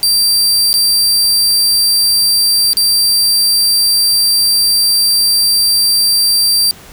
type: tone with dropouts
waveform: sawtooth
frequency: 4700 Hz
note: D8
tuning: 1 cent sharp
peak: -6 dBFS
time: 0.03-6.71 s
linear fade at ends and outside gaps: 0 ms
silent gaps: 0.73-0.74 / 2.732-2.77 s
effects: pink hiss -37 dBFS RMS until 6.92 s